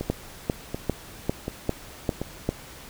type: two click trains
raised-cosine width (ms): 2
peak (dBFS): -9 / -15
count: 7 / 4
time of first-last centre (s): 0.1-2.49 / 0.01-2.216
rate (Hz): 2.51 / 1.36
effects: pink hiss -44 dBFS RMS until 2.89 s